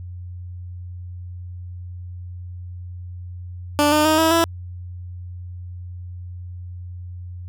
15% pulse tone with pitch steps, 293.7 / 303 / 312.6 / 322.5 / 332.7 Hz, D4 / D#4 / D#4 / E4 / E4, 0 / -46 / +8 / -38 / +16 cents, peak -8 dBFS, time 3.79-4.44 s, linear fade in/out 0 ms, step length 130 ms, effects added 89 Hz sine -31 dBFS peak until 7.48 s

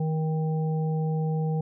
harmonic tone, 157.6 Hz, D#3, 23 cents sharp, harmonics 1 / 3 / 5, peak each -24 / -34 / -38 dBFS, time 0-1.61 s, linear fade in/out 5 ms, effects none

